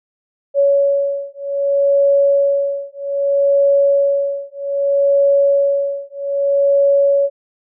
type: beating tone pair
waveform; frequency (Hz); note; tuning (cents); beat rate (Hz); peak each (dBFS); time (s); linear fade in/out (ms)
sine; 560 / 560.63; C#5 / C#5; +18 / +19; 0.63; -15; 0.54-7.3; 50
effects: none